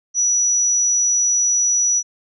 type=tone; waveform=sine; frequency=5880 Hz; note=F#8; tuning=12 cents flat; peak=-14 dBFS; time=0.14-2.03 s; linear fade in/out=50 ms; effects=none